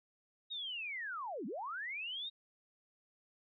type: linear two-way sweep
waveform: sine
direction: down then up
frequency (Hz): 3801 to 185 to 3801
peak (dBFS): -39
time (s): 0.5-2.3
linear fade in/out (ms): 20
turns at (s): 1.46
effects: none